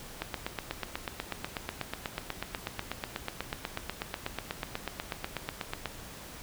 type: click train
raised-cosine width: 0.3 ms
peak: -16 dBFS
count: 47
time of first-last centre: 0.22-5.857 s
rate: 8.16 Hz
effects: pink hiss -46 dBFS RMS until 6.42 s